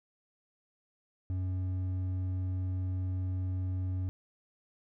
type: tone with hard clipping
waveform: sine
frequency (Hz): 92.5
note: F#2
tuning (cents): 0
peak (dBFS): -32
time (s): 1.3-4.09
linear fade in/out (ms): 0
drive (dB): 5
effects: none